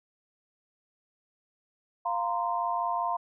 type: chord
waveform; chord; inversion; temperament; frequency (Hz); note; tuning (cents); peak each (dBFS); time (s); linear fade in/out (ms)
sine; F suspended fourth; none; equal with one note detuned; 698.5 / 932.3 / 1037.5; F5 / Bb5 / C6; 0 / 0 / -15; -31; 2.05-3.17; 10
effects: none